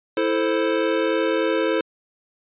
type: chord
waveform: square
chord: A minor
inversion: second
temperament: equal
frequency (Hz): 329.6 / 440 / 523.3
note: E4 / A4 / C5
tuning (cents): 0 / 0 / 0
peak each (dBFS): -24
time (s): 0.17-1.81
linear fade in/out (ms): 2
effects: resampled to 8000 Hz